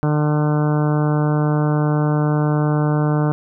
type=harmonic tone; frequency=150.1 Hz; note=D3; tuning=38 cents sharp; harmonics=1 / 2 / 3 / 4 / 5 / 6 / 7 / 8 / 9 / 10; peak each=-16 / -22 / -26 / -28 / -30 / -32 / -33 / -34 / -35 / -36 dBFS; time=0.03-3.32 s; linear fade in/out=0 ms; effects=none